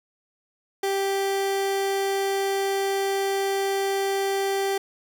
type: tone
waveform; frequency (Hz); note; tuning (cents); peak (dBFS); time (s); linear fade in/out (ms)
30% pulse; 392; G4; 0; -20; 0.83-4.78; 5
effects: none